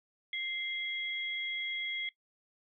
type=tone pair together; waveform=sine; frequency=2093 / 3311 Hz; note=C7 / G#7; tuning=0 / -6 cents; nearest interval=minor sixth; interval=794 cents; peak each=-36 / -37 dBFS; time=0.33-2.09 s; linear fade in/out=2 ms; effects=noise-tail reverb RT60 0.1 s tail -19 dB re dry